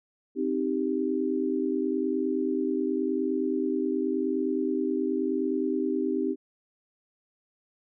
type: chord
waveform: sine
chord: C minor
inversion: none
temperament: equal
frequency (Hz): 261.6 / 311.1 / 392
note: C4 / Eb4 / G4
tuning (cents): 0 / 0 / 0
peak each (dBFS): -29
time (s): 0.35-6.36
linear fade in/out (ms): 50
effects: none